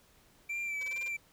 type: tone with vibrato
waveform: triangle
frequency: 2336 Hz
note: D7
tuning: 10 cents flat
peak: -32 dBFS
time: 0.49-1.17 s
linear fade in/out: 10 ms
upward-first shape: sine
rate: 2.3 Hz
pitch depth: 35 cents each way
type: tone bursts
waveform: 5% pulse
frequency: 517 Hz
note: C5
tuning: 21 cents flat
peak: -36 dBFS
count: 6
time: 0.81-1.081 s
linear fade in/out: 2 ms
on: 21 ms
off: 29 ms
effects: pink hiss -64 dBFS RMS until 1.32 s